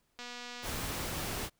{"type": "click train", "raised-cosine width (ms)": 0.2, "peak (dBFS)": -27, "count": 117, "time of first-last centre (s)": [0.19, 0.667], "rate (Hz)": 243}
{"type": "noise", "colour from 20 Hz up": "pink", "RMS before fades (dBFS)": -37, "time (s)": [0.62, 1.5], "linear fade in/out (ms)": 50}
{"effects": ["pink hiss -75 dBFS RMS until 1.59 s"]}